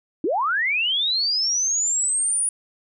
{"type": "linear sweep", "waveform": "sine", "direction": "up", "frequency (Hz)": [276.4, 9770], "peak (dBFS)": -19, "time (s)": [0.24, 2.49], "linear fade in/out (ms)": 2, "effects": []}